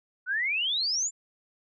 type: exponential sweep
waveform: sine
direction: up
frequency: 1444 to 7380 Hz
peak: -25 dBFS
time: 0.26-1.11 s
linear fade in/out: 50 ms
effects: none